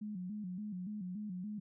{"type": "tone with vibrato", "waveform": "sine", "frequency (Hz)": 195.5, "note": "G3", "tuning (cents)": -4, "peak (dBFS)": -39, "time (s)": [0.01, 1.6], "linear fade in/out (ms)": 10, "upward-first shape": "square", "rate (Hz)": 3.5, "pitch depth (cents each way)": 130, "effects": []}